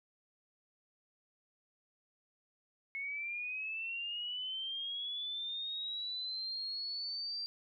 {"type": "linear sweep", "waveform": "sine", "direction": "up", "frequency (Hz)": [2185, 4722], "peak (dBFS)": -37, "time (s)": [2.95, 7.46], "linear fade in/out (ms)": 0, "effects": []}